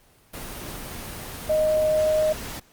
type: tone in noise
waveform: sine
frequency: 620 Hz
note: D#5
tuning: 6 cents flat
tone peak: -18 dBFS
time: 1.49-2.33 s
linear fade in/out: 10 ms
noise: pink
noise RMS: -35 dBFS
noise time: 0.33-2.6 s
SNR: +14 dB
effects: pink hiss -57 dBFS RMS until 2.72 s + Opus 24 kbps